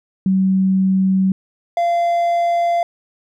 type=tone pair in turn; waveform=sine / triangle; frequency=190 / 688.3 Hz; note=F#3 / F5; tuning=+46 / -25 cents; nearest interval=octave + minor seventh; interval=2229 cents; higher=second; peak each=-12 / -12 dBFS; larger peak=neither; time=0.26-1.32 / 1.77-2.83 s; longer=neither; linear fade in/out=2 ms; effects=none